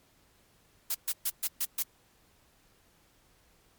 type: noise bursts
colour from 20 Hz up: blue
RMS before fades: -30 dBFS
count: 6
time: 0.9-1.826 s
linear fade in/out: 5 ms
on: 46 ms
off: 130 ms
effects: pink hiss -65 dBFS RMS until 3.78 s + MP3 96 kbps